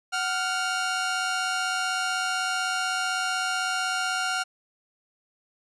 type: tone pair together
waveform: sawtooth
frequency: 746.4 / 1396.9 Hz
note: F#5 / F6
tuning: +15 / 0 cents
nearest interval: major seventh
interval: 1085 cents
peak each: -26 / -23 dBFS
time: 0.12-4.44 s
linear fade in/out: 20 ms
effects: resampled to 22050 Hz